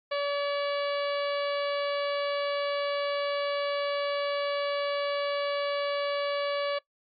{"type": "harmonic tone", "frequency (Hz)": 571, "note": "D5", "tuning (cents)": -49, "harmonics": [1, 2, 3, 4, 5, 6, 7, 8], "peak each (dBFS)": [-28, -34, -38, -40, -42, -44, -45, -46], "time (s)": [0.11, 6.79], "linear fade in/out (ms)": 10, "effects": ["noise-tail reverb RT60 0.1 s tail -19 dB re dry", "AAC 64 kbps"]}